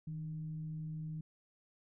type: tone with frequency modulation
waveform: sine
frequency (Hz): 157.3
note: D#3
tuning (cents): +19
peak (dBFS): -39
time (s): 0.07-1.21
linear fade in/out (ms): 5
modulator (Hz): 142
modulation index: 0.21
effects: none